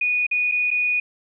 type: tone with dropouts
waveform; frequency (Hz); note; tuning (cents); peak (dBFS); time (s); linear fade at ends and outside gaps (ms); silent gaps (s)
sine; 2467; D#7; -15; -18; 0.01-1; 5; 0.267-0.312 / 0.515-0.52 / 0.706-0.712
effects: none